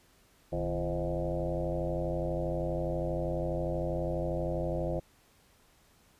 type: tone with frequency modulation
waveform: sine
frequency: 340.4 Hz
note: F4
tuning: 44 cents flat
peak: -29 dBFS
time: 0.52-5 s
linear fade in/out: 10 ms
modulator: 92.4 Hz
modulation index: 3.5
effects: pink hiss -64 dBFS RMS until 6.19 s + resampled to 32000 Hz